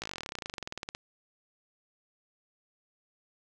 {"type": "slowing click train", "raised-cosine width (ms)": 0.2, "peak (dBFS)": -19, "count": 28, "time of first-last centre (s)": [0.02, 0.949], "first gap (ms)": 17, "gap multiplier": 1.05, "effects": []}